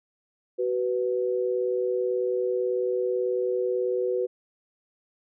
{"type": "tone pair together", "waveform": "sine", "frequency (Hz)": [375.7, 493.9], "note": ["F#4", "B4"], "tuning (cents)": [26, 0], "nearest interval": "perfect fourth", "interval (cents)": 474, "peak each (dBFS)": -26, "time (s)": [0.58, 4.27], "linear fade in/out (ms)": 20, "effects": []}